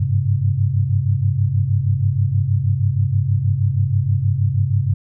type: tone cluster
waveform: sine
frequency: 96.6 / 102.9 / 133.9 Hz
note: G2 / G#2 / C3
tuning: -25 / -16 / +40 cents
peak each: -19 dBFS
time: 0-4.94 s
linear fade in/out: 10 ms
effects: none